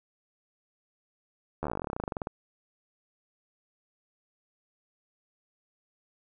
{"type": "slowing click train", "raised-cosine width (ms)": 1, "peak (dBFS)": -18, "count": 24, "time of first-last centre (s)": [1.63, 2.271], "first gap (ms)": 12, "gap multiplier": 1.07, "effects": []}